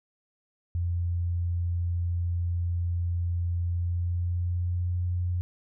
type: tone with pitch glide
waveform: sine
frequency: 86.7 to 88.83 Hz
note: F2 to F2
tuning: -12 to +30 cents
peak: -25 dBFS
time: 0.75-5.41 s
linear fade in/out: 0 ms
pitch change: +42 cents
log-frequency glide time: 3.63-5 s
effects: none